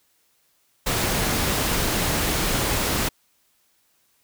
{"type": "noise", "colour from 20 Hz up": "pink", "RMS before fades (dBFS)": -23, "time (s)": [0.86, 3.09], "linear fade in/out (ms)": 10, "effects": ["white hiss -65 dBFS RMS until 4.23 s"]}